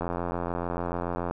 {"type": "click train", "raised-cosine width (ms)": 1, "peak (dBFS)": -16, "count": 114, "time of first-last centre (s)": [0.01, 1.31], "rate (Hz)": 86.9, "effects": []}